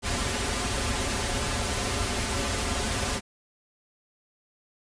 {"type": "noise with comb filter", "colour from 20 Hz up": "pink", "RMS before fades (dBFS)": -28, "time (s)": [0.02, 3.21], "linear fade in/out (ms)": 50, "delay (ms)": 6.3, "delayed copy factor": -0.8, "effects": ["resampled to 22050 Hz"]}